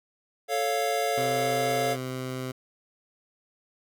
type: chord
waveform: square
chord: A augmented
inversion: none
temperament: equal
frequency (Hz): 440 / 554.4 / 698.5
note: A4 / C#5 / E#5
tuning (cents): 0 / 0 / 0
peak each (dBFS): -31 / -31 / -28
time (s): 0.48-1.97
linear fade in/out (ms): 50
type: tone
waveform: 15% pulse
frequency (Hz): 129.2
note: C3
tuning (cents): -21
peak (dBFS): -25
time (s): 1.17-2.52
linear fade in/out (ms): 10
effects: none